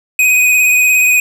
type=tone with vibrato; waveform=square; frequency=2500 Hz; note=D#7; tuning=8 cents sharp; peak=-8 dBFS; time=0.19-1.2 s; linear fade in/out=2 ms; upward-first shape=triangle; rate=17 Hz; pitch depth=28 cents each way; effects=none